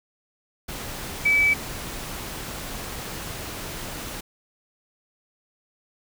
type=tone in noise; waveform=sine; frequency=2298 Hz; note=D7; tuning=38 cents flat; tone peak=-16 dBFS; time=1.25-1.54 s; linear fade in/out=10 ms; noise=pink; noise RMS=-34 dBFS; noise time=0.68-4.21 s; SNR=+15 dB; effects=none